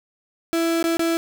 35% pulse tone with dropouts, 332 Hz, E4, 12 cents sharp, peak -17 dBFS, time 0.53-1.17 s, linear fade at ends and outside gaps 0 ms, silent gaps 0.827-0.841 / 0.97-0.994 s, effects none

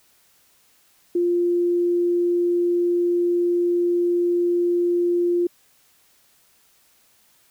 sine tone, 349.2 Hz, F4, in tune, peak -17 dBFS, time 1.15-5.47 s, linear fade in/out 5 ms, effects white hiss -59 dBFS RMS until 7.5 s

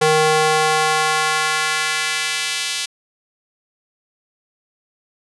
square tone with high-pass filter sweep, 155.56 Hz, D#3, in tune, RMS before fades -18 dBFS, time 0.01-2.86 s, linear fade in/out 10 ms, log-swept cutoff 430 to 3300 Hz, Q 1.1, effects resampled to 24000 Hz

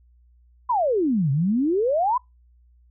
sine exponential two-way sweep, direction down then up, 1045 to 131.2 to 1045 Hz, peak -18 dBFS, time 0.69-2.18 s, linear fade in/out 10 ms, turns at 1.31 s, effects noise-tail reverb RT60 0.2 s tail -26 dB re dry + added 60 Hz sine -53 dBFS peak until 2.9 s

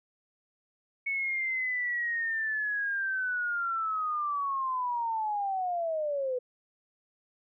sine linear sweep, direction down, 2217 to 491.7 Hz, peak -28 dBFS, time 1.06-6.39 s, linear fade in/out 10 ms, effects none

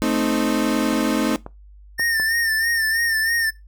35% pulse chord, A diminished, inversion none, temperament equal, 220 / 261.6 / 311.1 Hz, A3 / C4 / Eb4, 0 / 0 / 0 cents, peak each -21 dBFS, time 0.02-1.36 s, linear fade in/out 0 ms
clicks, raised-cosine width 1 ms, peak -18 dBFS, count 5, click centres 0.931 / 1.314 / 1.464 / 1.996 / 2.199 s
square tone with vibrato, 1809 Hz, A6, 48 cents sharp, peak -19 dBFS, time 1.98-3.51 s, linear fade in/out 20 ms, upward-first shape sine, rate 3.1 Hz, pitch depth 53 cents each way
effects noise-tail reverb RT60 0.2 s tail -19 dB re dry + added 50 Hz sine -42 dBFS peak until 3.67 s

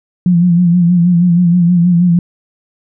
sine tone with vibrato, 174.61 Hz, F3, in tune, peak -6 dBFS, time 0.26-2.19 s, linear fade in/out 2 ms, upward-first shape sine, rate 6.3 Hz, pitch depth 57 cents each way, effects none

